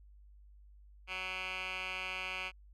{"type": "tone with band-pass filter", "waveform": "10% pulse", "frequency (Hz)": 186.2, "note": "F#3", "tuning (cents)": 11, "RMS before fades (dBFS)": -40, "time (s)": [1.07, 2.52], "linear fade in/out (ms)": 50, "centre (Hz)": 2300, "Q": 4.1, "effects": ["added 50 Hz sine -55 dBFS peak until 2.73 s"]}